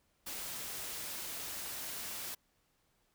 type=noise; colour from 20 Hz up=white; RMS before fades=-42 dBFS; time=0.26-2.35 s; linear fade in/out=10 ms; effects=pink hiss -75 dBFS RMS until 3.14 s